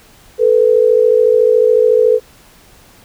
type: tone pair together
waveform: sine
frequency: 440 / 493.9 Hz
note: A4 / B4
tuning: 0 / 0 cents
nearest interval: major second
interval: 200 cents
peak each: -10 dBFS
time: 0.38-2.2 s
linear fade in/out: 50 ms
effects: pink hiss -45 dBFS RMS until 3.04 s